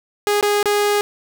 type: tone with dropouts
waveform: sawtooth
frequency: 412.4 Hz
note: G#4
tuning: 12 cents flat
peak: -11 dBFS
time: 0.27-1.01 s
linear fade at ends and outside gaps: 0 ms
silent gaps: 0.41-0.427 / 0.628-0.657 s
effects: none